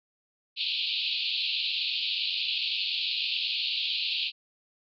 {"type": "band-pass noise", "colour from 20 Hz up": "white", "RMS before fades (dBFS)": -30, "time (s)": [0.56, 4.32], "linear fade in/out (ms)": 50, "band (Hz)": [2500, 4500], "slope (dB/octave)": 96, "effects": []}